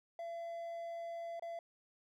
triangle tone with dropouts, 676 Hz, E5, 43 cents sharp, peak -39 dBFS, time 0.19-1.59 s, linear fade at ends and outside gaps 2 ms, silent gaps 1.396-1.423 s, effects none

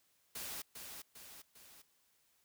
white noise with echo, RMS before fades -44 dBFS, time 0.35-0.62 s, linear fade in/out 5 ms, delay 400 ms, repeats 3, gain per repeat -5 dB, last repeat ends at 1.82 s, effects white hiss -74 dBFS RMS until 2.44 s

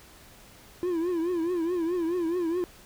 triangle tone with vibrato, 343.2 Hz, F4, 30 cents flat, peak -23 dBFS, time 0.83-2.64 s, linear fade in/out 0 ms, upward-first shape triangle, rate 4.7 Hz, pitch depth 130 cents each way, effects pink hiss -52 dBFS RMS until 2.85 s

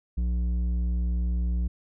square tone with low-pass filter, 59.9 Hz, A#1, 48 cents sharp, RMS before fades -26 dBFS, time 0.17-1.68 s, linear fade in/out 10 ms, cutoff 160 Hz, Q 0.83, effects none

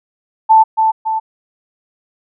sine tone with echo, 882 Hz, A5, 4 cents sharp, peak -4 dBFS, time 0.49-0.64 s, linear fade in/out 20 ms, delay 280 ms, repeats 2, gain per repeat -5 dB, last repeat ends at 1.2 s, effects none

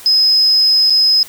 sine tone with dropouts, 5080 Hz, D#8, 35 cents sharp, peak -8 dBFS, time 0.06-1.23 s, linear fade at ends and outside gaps 1 ms, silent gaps 0.899-0.904 s, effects white hiss -36 dBFS RMS until 1.28 s

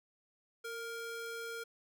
square ring-modulated tone, 932.3 Hz, A#5, in tune, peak -38 dBFS, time 0.64-1.64 s, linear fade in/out 10 ms, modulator 473 Hz, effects none

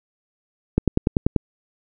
click train, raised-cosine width 3 ms, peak -3 dBFS, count 7, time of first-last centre 0.78-1.363 s, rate 10.3 Hz, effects none

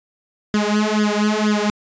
sawtooth tone with flanger, 211.1 Hz, G#3, 29 cents sharp, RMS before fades -18 dBFS, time 0.54-1.7 s, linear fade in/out 0 ms, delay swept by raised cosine 0.59 to 4.09 ms, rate 2.1 Hz, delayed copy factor +1, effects resampled to 16000 Hz

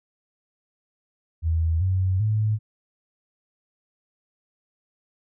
sine tone with pitch steps, 81.5 / 93.62 / 107.54 Hz, E2 / F#2 / A2, -19 / +21 / -39 cents, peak -19 dBFS, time 1.42-2.59 s, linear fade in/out 50 ms, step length 390 ms, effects none

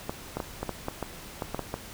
clicks, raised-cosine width 1 ms, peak -16 dBFS, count 11, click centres 0.095 / 0.37 / 0.402 / 0.63 / 0.693 / 0.884 / 1.027 / 1.422 / 1.546 / 1.593 / 1.741 s, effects pink hiss -44 dBFS RMS until 1.93 s

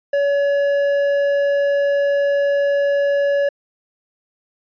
triangle tone with hard clipping, 566 Hz, C#5, 36 cents sharp, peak -16 dBFS, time 0.13-3.49 s, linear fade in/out 5 ms, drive 10 dB, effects resampled to 11025 Hz

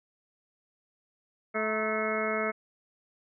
harmonic tone with a mistuned harmonic, 217.2 Hz, A3, 22 cents flat, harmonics 1 / 2 / 3 / 4 / 5 / 6 / 7 / 8 / 9 / 10, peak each -36 / -33 / -33 / -45 / -44 / -34 / -40 / -41 / -44 / -34 dBFS, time 1.54-2.52 s, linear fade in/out 20 ms, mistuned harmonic 4, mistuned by +99 cents, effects none

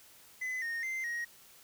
triangle tone with pitch steps, 2020 / 1848 / 2079 / 1884 Hz, B6 / A#6 / C7 / A#6, +39 / -16 / -12 / +18 cents, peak -32 dBFS, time 0.41-1.25 s, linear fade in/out 10 ms, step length 210 ms, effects white hiss -58 dBFS RMS until 1.63 s

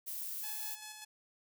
violet noise, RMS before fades -41 dBFS, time 0.06-0.76 s, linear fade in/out 20 ms
5% pulse tone with tremolo, 856 Hz, A5, 48 cents flat, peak -33 dBFS, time 0.43-1.05 s, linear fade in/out 10 ms, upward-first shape square, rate 5.1 Hz, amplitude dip 35%
effects none

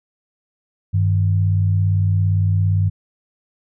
sine tone pair together, 98 / 155.57 Hz, G2 / D#3, 0 / 0 cents, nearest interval minor sixth, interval 800 cents, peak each -14 / -23 dBFS, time 0.93-2.9 s, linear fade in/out 20 ms, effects none

